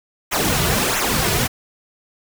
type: noise with flanger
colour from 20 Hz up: pink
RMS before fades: -19 dBFS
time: 0.31-1.48 s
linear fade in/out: 20 ms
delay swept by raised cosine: 0.21 to 3.81 ms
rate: 1.5 Hz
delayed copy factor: -0.8
effects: none